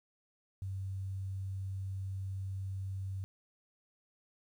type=tone with quantisation; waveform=sine; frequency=96.1 Hz; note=G2; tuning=34 cents flat; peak=-36 dBFS; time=0.62-3.24 s; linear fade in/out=0 ms; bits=11; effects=none